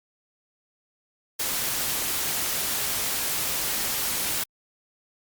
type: noise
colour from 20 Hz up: white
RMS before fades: -27 dBFS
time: 1.39-4.44 s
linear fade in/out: 10 ms
effects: Opus 48 kbps